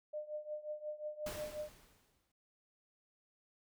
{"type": "tone with tremolo", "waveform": "sine", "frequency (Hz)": 604, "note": "D5", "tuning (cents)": 48, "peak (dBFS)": -37, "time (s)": [0.13, 1.69], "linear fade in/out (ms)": 10, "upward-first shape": "triangle", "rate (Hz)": 5.6, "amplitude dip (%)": 90}
{"type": "noise with exponential decay", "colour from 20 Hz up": "pink", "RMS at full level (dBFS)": -43, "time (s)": [1.26, 2.32], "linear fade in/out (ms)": 5, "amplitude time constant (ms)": 230}
{"effects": []}